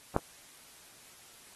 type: click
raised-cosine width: 1 ms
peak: -11 dBFS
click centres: 0.164 s
effects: white hiss -55 dBFS RMS until 1.55 s + AAC 32 kbps